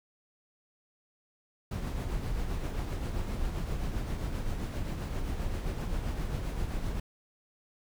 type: noise with tremolo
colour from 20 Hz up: brown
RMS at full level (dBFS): -31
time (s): 1.71-7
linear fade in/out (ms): 5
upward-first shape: triangle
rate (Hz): 7.6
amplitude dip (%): 45
effects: none